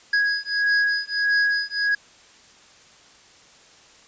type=beating tone pair; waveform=square; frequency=1656 / 1657.6 Hz; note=G#6 / G#6; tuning=-5 / -4 cents; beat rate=1.6 Hz; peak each=-23 dBFS; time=0.13-1.95 s; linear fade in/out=5 ms; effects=white hiss -51 dBFS RMS until 4.07 s + resampled to 16000 Hz